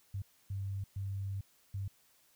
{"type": "tone bursts at uneven times", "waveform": "sine", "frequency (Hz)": 98, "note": "G2", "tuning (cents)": 0, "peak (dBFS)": -35, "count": 4, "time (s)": [[0.14, 0.22], [0.5, 0.84], [0.96, 1.41], [1.74, 1.88]], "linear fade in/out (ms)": 5, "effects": ["white hiss -68 dBFS RMS until 2.35 s"]}